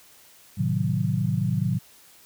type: chord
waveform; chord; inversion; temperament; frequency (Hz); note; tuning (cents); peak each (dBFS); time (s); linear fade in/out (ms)
sine; A diminished seventh; none; equal; 110 / 130.81 / 155.56 / 185; A2 / C3 / Eb3 / Gb3; 0 / 0 / 0 / 0; -27; 0.57-1.79; 20
effects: white hiss -53 dBFS RMS until 2.25 s